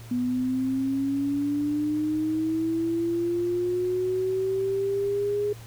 sine linear sweep, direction up, 244.6 to 415.3 Hz, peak -23 dBFS, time 0.11-5.53 s, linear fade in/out 5 ms, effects added 114 Hz sine -41 dBFS peak until 5.66 s + pink hiss -49 dBFS RMS until 5.66 s

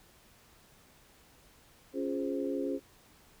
sine chord, Db major seventh, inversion none, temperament equal, 277.2 / 349.2 / 415.3 / 523.3 Hz, Db4 / F4 / Ab4 / C5, 0 / 0 / 0 / 0 cents, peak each -34 / -38 / -37 / -38 dBFS, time 1.93-2.8 s, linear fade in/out 50 ms, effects pink hiss -61 dBFS RMS until 3.4 s

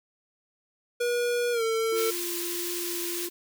square tone with pitch glide, 481.8 to 449.5 Hz, B4 to A4, -43 to +37 cents, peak -25 dBFS, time 1-2.11 s, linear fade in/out 10 ms, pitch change -120 cents, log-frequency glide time 1.52-1.63 s
triangle tone with vibrato, 347.7 Hz, F4, 8 cents flat, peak -32 dBFS, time 1.92-3.29 s, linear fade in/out 5 ms, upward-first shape triangle, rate 1.6 Hz, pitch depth 12 cents each way
white high-pass noise, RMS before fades -33 dBFS, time 1.94-3.3 s, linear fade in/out 50 ms, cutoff 1800 Hz, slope 12 dB/octave
effects none

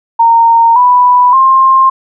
sine tone with pitch steps, 922 / 988.2 / 1059.1 Hz, A#5 / B5 / C6, -19 / +1 / +21 cents, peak -3 dBFS, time 0.19-1.9 s, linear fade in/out 10 ms, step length 570 ms, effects none

